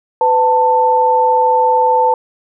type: tone pair together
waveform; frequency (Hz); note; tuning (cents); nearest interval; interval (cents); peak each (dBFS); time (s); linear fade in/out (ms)
sine; 502 / 888.8; B4 / A5; +28 / +17; minor seventh; 989; -14 / -10; 0.21-2.14; 2
effects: none